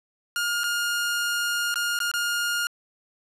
sawtooth tone with dropouts, 1418 Hz, F6, 26 cents sharp, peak -20 dBFS, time 0.36-2.67 s, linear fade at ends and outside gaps 1 ms, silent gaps 0.635-0.64 / 1.742-1.757 / 1.99-2.002 / 2.115-2.138 s, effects resampled to 32000 Hz + 10-bit

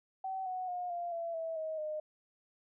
sine tone with pitch steps, 763 / 739.6 / 716.9 / 694.8 / 673.5 / 652.8 / 632.8 / 613.3 Hz, G5 / F#5 / F5 / F5 / E5 / E5 / D#5 / D#5, -47 / -1 / +45 / -9 / +37 / -17 / +29 / -25 cents, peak -35 dBFS, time 0.24-2 s, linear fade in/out 5 ms, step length 220 ms, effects none

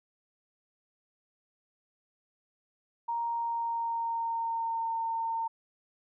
sine tone with pitch glide, 934 to 910.6 Hz, A#5 to A#5, +3 to -41 cents, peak -29 dBFS, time 3.08-5.48 s, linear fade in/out 10 ms, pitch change -44 cents, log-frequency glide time 3.25-4.92 s, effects none

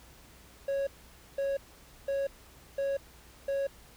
triangle tone bursts, 552 Hz, C#5, 7 cents flat, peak -26 dBFS, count 5, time 0.68-3.67 s, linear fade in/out 5 ms, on 190 ms, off 510 ms, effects added 60 Hz sine -59 dBFS peak until 3.96 s + pink hiss -56 dBFS RMS until 3.96 s

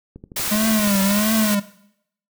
click train, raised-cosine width 3 ms, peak -24 dBFS, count 14, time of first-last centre 0.16-1.192 s, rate 12.6 Hz
white noise, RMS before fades -24 dBFS, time 0.36-1.55 s, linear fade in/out 5 ms
square tone with vibrato, 207.7 Hz, G#3, in tune, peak -18 dBFS, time 0.51-1.6 s, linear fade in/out 10 ms, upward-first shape triangle, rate 1.5 Hz, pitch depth 130 cents each way
effects noise-tail reverb RT60 0.7 s tail -17 dB re dry

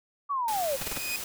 sine linear sweep, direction down, 1162 to 512 Hz, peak -26 dBFS, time 0.29-0.77 s, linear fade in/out 20 ms
sawtooth tone with exponential growth, 2489 Hz, D#7, in tune, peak -25 dBFS, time 0.47-1.16 s, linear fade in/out 0 ms, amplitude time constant 150 ms
white noise, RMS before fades -36 dBFS, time 0.48-1.24 s, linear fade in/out 2 ms
pink noise bursts, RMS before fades -33 dBFS, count 4, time 0.81-0.981 s, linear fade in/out 5 ms, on 21 ms, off 29 ms
effects none

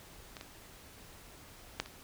clicks, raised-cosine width 0.2 ms, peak -27 / -27 / -14 / -29 dBFS, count 4, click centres 0.368 / 0.411 / 1.8 / 1.86 s, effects pink hiss -54 dBFS RMS until 2.03 s

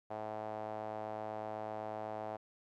sawtooth tone with band-pass filter, 107.9 Hz, A2, 33 cents flat, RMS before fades -42 dBFS, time 0.1-2.37 s, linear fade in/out 10 ms, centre 710 Hz, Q 3.5, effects none

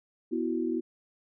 sine chord, B suspended fourth, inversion none, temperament just, 246.9 / 329.3 / 370.4 Hz, B3 / E4 / F#4, 0 / -2 / +2 cents, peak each -32 / -30 / -33 dBFS, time 0.31-0.81 s, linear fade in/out 20 ms, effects none

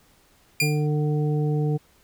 sawtooth tone with exponential decay, 2400 Hz, D7, 37 cents sharp, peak -14 dBFS, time 0.6-0.87 s, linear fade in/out 2 ms, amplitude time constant 57 ms
harmonic tone, 150 Hz, D3, 37 cents sharp, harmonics 1 / 2 / 3 / 5, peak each -21 / -31 / -29 / -38 dBFS, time 0.61-1.78 s, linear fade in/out 20 ms
effects pink hiss -59 dBFS RMS until 2.03 s

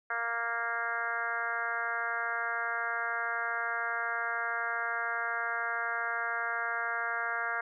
harmonic tone, 232.8 Hz, A#3, 2 cents flat, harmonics 2 / 3 / 4 / 5 / 6 / 7 / 8 / 9, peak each -46 / -39 / -42 / -39 / -35 / -35 / -43 / -44 dBFS, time 0.1-7.61 s, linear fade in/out 5 ms, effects none

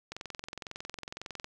click train, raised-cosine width 0.2 ms, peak -22 dBFS, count 30, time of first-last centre 0.12-1.444 s, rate 21.9 Hz, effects none

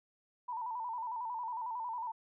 sine tone with vibrato, 940 Hz, A#5, 14 cents sharp, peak -36 dBFS, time 0.48-2.12 s, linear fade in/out 10 ms, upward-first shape square, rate 11 Hz, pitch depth 78 cents each way, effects none

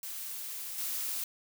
blue noise with level steps, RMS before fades -40 / -35 dBFS, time 0.03-1.24 s, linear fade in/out 2 ms, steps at 0.78 s, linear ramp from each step 2 ms, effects none

